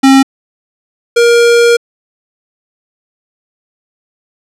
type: tone pair in turn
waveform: square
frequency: 269.1 / 471.5 Hz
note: C4 / A#4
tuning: +49 / +20 cents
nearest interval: minor seventh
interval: 971 cents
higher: second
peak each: -3 / -5 dBFS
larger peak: first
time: 0.03-0.23 / 1.16-1.77 s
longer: second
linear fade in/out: 10 ms
effects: low-pass 9000 Hz 12 dB/octave